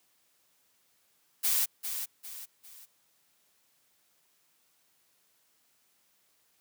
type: noise with echo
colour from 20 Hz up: blue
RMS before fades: -27 dBFS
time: 1.43-1.66 s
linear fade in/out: 20 ms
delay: 400 ms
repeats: 3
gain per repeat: -8 dB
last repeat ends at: 2.86 s
effects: white hiss -70 dBFS RMS until 6.6 s + high-pass 100 Hz 12 dB/octave